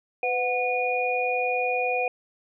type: tone cluster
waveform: sine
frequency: 502 / 732 / 2449 Hz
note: B4 / F#5 / D#7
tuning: +28 / -19 / -28 cents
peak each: -27 dBFS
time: 0.23-2.08 s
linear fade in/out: 2 ms
effects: none